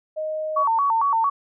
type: tone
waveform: sine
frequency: 622.3 Hz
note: D#5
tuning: in tune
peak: -24 dBFS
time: 0.16-0.64 s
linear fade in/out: 20 ms
type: tone with vibrato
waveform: sine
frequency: 1008 Hz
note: B5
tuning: 35 cents sharp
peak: -17 dBFS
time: 0.56-1.3 s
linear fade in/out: 10 ms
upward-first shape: square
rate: 4.4 Hz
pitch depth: 190 cents each way
effects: none